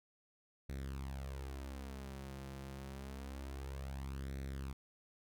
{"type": "tone with flanger", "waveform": "sawtooth", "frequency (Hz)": 67.5, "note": "C#2", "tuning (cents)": -45, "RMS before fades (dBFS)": -45, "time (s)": [0.69, 4.73], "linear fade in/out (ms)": 5, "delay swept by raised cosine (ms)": [0.5, 5.8], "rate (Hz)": 0.27, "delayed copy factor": 0.65, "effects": []}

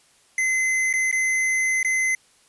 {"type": "tone with dropouts", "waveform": "square", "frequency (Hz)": 2052, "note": "C7", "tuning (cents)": -34, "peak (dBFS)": -20, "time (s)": [0.38, 2.15], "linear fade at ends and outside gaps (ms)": 2, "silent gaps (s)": [[0.929, 0.937], [1.114, 1.126], [1.83, 1.847]], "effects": ["white hiss -58 dBFS RMS until 2.48 s", "resampled to 24000 Hz"]}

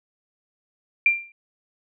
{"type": "tone with exponential decay", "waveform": "sine", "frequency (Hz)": 2374, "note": "D7", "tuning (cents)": 18, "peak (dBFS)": -11, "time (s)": [1.06, 1.32], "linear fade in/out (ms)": 2, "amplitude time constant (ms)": 55, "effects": []}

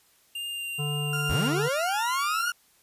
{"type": "tone with vibrato", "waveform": "square", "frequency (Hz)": 2794, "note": "F7", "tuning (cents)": 0, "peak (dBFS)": -32, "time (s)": [0.35, 1.48], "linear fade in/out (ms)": 5, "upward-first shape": "triangle", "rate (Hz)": 2.1, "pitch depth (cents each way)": 12}
{"type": "harmonic tone", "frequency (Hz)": 146.83, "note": "D3", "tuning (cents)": 0, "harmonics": [1, 3, 5, 7, 9], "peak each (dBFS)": [-28, -38, -42, -45, -47], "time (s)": [0.78, 1.69], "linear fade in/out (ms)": 20}
{"type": "tone", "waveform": "35% pulse", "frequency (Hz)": 1399, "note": "F6", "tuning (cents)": 3, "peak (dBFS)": -29, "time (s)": [1.13, 2.52], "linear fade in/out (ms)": 2}
{"type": "linear sweep", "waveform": "40% pulse", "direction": "up", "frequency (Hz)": [43.99, 1480], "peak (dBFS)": -25, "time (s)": [1.29, 2.51], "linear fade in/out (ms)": 10}
{"effects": ["white hiss -62 dBFS RMS until 2.82 s", "resampled to 32000 Hz"]}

